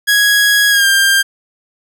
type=tone with pitch glide; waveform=sawtooth; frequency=1661.2 to 1593.5 Hz; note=G#6 to G6; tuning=0 to +28 cents; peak=-5 dBFS; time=0.07-1.23 s; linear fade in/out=20 ms; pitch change=-72 cents; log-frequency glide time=0.7-0.86 s; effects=none